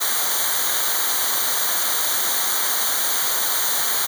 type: noise with comb filter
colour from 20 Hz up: white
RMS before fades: -21 dBFS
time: 0-4.07 s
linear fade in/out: 20 ms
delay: 0.38 ms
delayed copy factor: -0.9
effects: none